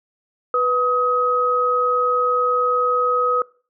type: tone pair together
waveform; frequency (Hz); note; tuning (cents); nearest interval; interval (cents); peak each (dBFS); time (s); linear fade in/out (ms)
sine; 493.9 / 1264.8; B4 / D#6; 0 / +28; octave + major third; 1628; -20 / -17; 0.54-3.42; 2
effects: noise-tail reverb RT60 0.4 s tail -22 dB re dry